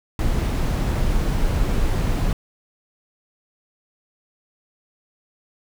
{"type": "noise", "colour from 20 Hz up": "brown", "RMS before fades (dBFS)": -20, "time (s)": [0.19, 2.33], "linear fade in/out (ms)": 2, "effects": []}